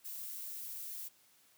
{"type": "noise", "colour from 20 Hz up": "violet", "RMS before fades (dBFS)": -44, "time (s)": [0.04, 1.09], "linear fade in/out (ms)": 20, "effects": ["white hiss -67 dBFS RMS until 1.57 s", "high-pass 80 Hz 12 dB/octave"]}